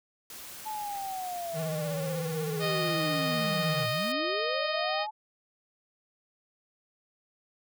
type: noise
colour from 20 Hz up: white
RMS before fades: -44 dBFS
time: 0.3-4.12 s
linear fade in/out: 2 ms
type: linear two-way sweep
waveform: sine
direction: down then up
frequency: 874 to 113.1 to 874 Hz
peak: -33 dBFS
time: 0.65-5.11 s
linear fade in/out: 20 ms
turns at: 3.89 s
type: tone with vibrato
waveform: square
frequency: 160 Hz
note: D#3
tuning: 49 cents sharp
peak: -33 dBFS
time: 1.53-3.88 s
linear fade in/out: 50 ms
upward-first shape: sine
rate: 16 Hz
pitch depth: 72 cents each way
type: harmonic tone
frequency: 619 Hz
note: D#5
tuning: 9 cents flat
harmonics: 1 / 2 / 3 / 4 / 5 / 6 / 7 / 8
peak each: -32 / -35 / -37 / -38 / -39 / -40 / -40 / -41 dBFS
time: 2.59-5.07 s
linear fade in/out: 50 ms
effects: none